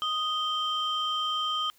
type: tone pair together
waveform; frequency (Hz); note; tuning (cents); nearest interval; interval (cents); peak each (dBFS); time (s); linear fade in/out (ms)
sine; 1244.5 / 3136; D#6 / G7; 0 / 0; octave + major third; 1600; -28; 0.02-1.7; 0
effects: tanh soft clip ceiling -21 dBFS + white hiss -62 dBFS RMS until 1.78 s